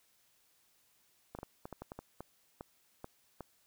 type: clicks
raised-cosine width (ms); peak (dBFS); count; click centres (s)
1; -29; 12; 1.35 / 1.388 / 1.431 / 1.655 / 1.727 / 1.82 / 1.919 / 1.99 / 2.206 / 2.609 / 3.044 / 3.407
effects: white hiss -71 dBFS RMS until 3.66 s